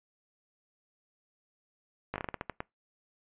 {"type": "slowing click train", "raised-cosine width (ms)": 0.5, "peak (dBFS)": -19, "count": 10, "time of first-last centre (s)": [2.14, 2.604], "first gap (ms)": 18, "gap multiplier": 1.25, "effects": ["noise-tail reverb RT60 0.2 s tail -24 dB re dry", "resampled to 8000 Hz"]}